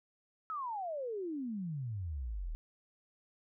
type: exponential sweep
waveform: sine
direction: down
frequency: 1318.5 to 36.71 Hz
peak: -36 dBFS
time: 0.5-2.55 s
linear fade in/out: 0 ms
effects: none